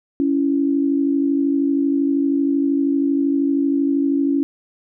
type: tone pair together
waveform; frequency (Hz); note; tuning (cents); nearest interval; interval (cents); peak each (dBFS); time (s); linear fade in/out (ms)
sine; 278.9 / 331.7; C#4 / E4; +11 / +11; minor third; 300; -16 / -22; 0.2-4.43; 0
effects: none